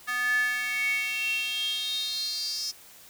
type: tone with high-pass filter sweep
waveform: square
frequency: 246.9 Hz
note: B3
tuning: in tune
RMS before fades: -29 dBFS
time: 0.07-2.72 s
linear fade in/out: 20 ms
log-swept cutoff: 1500 to 5300 Hz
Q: 10
effects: white hiss -51 dBFS RMS until 3.09 s